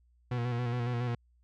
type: tone with vibrato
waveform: 40% pulse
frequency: 121.2 Hz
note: B2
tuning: 32 cents flat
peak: -29 dBFS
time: 0.31-1.15 s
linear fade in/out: 5 ms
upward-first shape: square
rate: 7.2 Hz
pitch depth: 35 cents each way
effects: added 60 Hz sine -63 dBFS peak until 1.43 s + low-pass 3000 Hz 12 dB/octave